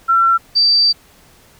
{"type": "tone pair in turn", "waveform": "sine", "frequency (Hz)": [1353, 4655], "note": ["E6", "D8"], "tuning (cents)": [45, -16], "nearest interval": "octave + major sixth", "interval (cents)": 2139, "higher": "second", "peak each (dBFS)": -9, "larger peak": "neither", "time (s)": [[0.08, 0.38], [0.55, 0.93]], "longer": "second", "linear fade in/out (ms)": 20, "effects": ["pink hiss -48 dBFS RMS until 1.59 s"]}